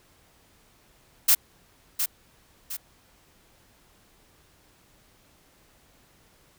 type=noise with echo; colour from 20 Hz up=blue; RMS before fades=-17 dBFS; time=1.28-1.35 s; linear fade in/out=10 ms; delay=710 ms; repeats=2; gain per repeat=-8 dB; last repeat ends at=2.77 s; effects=pink hiss -60 dBFS RMS until 6.58 s